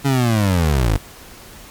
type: linear sweep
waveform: 25% pulse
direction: down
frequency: 141.2 to 46.42 Hz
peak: -10 dBFS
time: 0.04-0.98 s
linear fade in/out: 20 ms
effects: pink hiss -40 dBFS RMS until 1.7 s + MP3 96 kbps